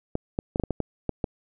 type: clicks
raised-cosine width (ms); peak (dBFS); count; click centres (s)
2; -12; 9; 0.154 / 0.389 / 0.559 / 0.598 / 0.637 / 0.707 / 0.803 / 1.093 / 1.242
effects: none